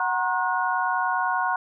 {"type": "tone cluster", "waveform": "sine", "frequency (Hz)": [741, 944, 1074, 1455], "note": ["F#5", "A#5", "C6", "F#6"], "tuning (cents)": [2, 22, 45, -29], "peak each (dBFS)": -27, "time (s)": [0, 1.56], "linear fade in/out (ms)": 2, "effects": []}